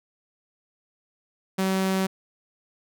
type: tone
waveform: sawtooth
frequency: 190.3 Hz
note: F#3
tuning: 49 cents sharp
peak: -18 dBFS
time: 1.58-2.07 s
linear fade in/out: 10 ms
effects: none